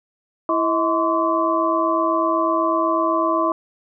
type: tone cluster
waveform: sine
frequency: 330.6 / 638 / 1034 / 1142 Hz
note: E4 / D#5 / C6 / D6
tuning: +5 / +43 / -21 / -49 cents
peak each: -22 dBFS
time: 0.49-3.52 s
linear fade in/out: 2 ms
effects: none